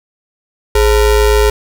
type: ring-modulated tone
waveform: square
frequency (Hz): 236.9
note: A#3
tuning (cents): +28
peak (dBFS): -5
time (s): 0.75-1.5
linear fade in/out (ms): 5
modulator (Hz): 183
effects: none